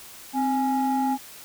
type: tone pair together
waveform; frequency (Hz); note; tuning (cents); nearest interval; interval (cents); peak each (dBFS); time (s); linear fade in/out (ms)
sine; 261.6 / 830.6; C4 / G#5; 0 / 0; octave + minor sixth; 2000; -22; 0.33-1.18; 50
effects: tanh soft clip ceiling -17 dBFS + white hiss -44 dBFS RMS until 1.44 s

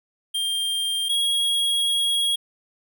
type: tone pair in turn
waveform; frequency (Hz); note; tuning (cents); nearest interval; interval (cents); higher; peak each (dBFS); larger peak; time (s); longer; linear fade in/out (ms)
square; 3194 / 3303; G7 / G#7; +32 / -10; minor second; 58; second; -23 / -20; second; 0.34-1.09 / 1.09-2.36; second; 10
effects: none

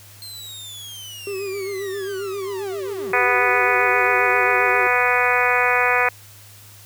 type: linear sweep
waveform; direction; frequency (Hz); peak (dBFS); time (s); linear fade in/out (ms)
sawtooth; down; 4186 to 155.56; -31; 0.22-3.12; 0
type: tone with vibrato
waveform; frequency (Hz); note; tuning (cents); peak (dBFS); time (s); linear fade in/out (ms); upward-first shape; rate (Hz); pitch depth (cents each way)
triangle; 391.3; G4; -3; -23; 1.27-4.87; 2; sine; 7.5; 62
type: harmonic tone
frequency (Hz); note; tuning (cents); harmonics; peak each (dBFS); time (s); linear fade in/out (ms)
246.9; B3; 0; 2 / 3 / 4 / 5 / 6 / 7 / 8 / 9 / 10; -24 / -24 / -24 / -24 / -24 / -24 / -24 / -24 / -24; 3.13-6.09; 5
effects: added 102 Hz sine -46 dBFS peak until 6.85 s + white hiss -46 dBFS RMS until 6.85 s

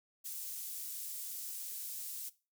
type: high-pass noise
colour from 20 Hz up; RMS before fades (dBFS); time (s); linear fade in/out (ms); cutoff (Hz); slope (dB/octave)
pink; -43; 0.24-2.3; 20; 9500; 12
effects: noise-tail reverb RT60 0.3 s tail -18 dB re dry

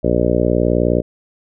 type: harmonic tone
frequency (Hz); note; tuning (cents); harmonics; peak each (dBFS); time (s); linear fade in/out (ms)
59.7; A#1; +42; 1 / 2 / 3 / 4 / 5 / 6 / 7 / 8 / 9 / 10; -22 / -22 / -22 / -22 / -22 / -22 / -22 / -22 / -22 / -22; 0.03-1.02; 20
effects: none

